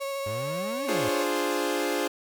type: tone with vibrato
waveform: 35% pulse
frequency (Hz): 551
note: C#5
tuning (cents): -11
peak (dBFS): -28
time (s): 0-1.25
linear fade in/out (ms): 20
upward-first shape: sine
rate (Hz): 13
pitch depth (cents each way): 13
type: exponential two-way sweep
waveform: 40% pulse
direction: up then down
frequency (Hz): 98 to 293.7 to 98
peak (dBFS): -33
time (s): 0.26-1.09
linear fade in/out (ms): 5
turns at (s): 0.85
type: chord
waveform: sawtooth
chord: D half-diminished seventh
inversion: none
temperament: equal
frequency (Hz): 293.7 / 349.2 / 415.3 / 523.3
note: D4 / F4 / Ab4 / C5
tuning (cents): 0 / 0 / 0 / 0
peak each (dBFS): -27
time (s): 0.88-2.08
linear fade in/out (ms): 10
effects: none